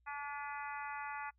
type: harmonic tone with a mistuned harmonic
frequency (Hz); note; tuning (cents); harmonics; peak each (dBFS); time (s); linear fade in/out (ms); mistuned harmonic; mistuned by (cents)
287.8; D4; -35; 3 / 4 / 5 / 6 / 7 / 8 / 9; -44 / -47 / -47 / -50 / -50 / -62 / -53; 0.06-1.31; 20; 9; -61
effects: noise-tail reverb RT60 0.1 s tail -26 dB re dry + added 60 Hz sine -70 dBFS peak until 1.38 s